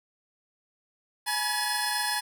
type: tone cluster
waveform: 25% pulse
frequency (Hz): 840 / 968 / 1704 / 4243 / 5120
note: G#5 / B5 / G#6 / C8 / D#8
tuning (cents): +19 / -35 / +44 / +23 / +49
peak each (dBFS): -28 / -30 / -29 / -31 / -28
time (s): 1.26-2.21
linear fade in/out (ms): 20
effects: none